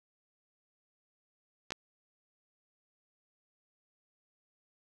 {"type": "clicks", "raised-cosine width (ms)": 0.2, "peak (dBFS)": [-23, -16], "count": 2, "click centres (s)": [1.706, 1.721], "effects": []}